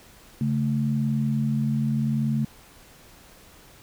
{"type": "tone pair together", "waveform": "sine", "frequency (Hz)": [139.31, 220], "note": ["C#3", "A3"], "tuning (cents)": [9, 0], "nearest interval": "minor sixth", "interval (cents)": 791, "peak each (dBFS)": -24, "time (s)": [0.41, 2.45], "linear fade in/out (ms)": 2, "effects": ["pink hiss -51 dBFS RMS until 3.82 s"]}